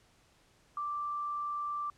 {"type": "tone", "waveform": "sine", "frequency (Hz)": 1174.7, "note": "D6", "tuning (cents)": 0, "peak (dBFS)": -33, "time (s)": [0.77, 1.9], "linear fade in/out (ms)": 2, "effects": ["pink hiss -66 dBFS RMS until 1.97 s", "low-pass 9000 Hz 12 dB/octave"]}